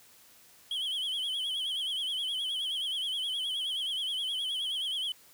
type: tone with vibrato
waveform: triangle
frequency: 3173 Hz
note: G7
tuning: 20 cents sharp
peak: -29 dBFS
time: 0.71-5.12 s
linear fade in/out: 2 ms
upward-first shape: sine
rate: 9.5 Hz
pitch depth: 100 cents each way
effects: white hiss -58 dBFS RMS until 5.33 s

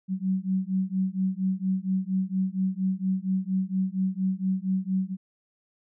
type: beating tone pair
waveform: sine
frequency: 186.7 / 191 Hz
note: F#3 / G3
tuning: +16 / -45 cents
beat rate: 4.3 Hz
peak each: -27 dBFS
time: 0.08-5.17 s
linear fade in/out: 50 ms
effects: none

